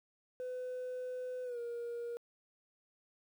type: tone with pitch glide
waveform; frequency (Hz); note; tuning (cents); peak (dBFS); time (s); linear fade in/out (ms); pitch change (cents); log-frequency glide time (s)
sine; 504 to 473; B4 to A#4; +35 to +25; -36; 0.4-2.17; 0; -110; 1.44-1.59
effects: tanh soft clip ceiling -37 dBFS + 11-bit